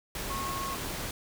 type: tone in noise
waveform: sine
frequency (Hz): 1091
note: C#6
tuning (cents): -28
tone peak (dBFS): -34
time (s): 0.3-0.75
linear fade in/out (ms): 2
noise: pink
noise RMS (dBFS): -36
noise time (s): 0.15-1.11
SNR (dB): -1
effects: none